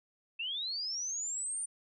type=linear sweep; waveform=sine; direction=up; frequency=2620 to 9190 Hz; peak=-34 dBFS; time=0.39-1.66 s; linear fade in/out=10 ms; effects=none